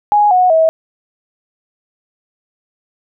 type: tone with pitch steps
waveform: sine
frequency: 830.6 / 731.5 / 644.2 Hz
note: G#5 / F#5 / E5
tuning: 0 / -20 / -40 cents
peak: -7 dBFS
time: 0.12-0.69 s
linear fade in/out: 0 ms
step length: 190 ms
effects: none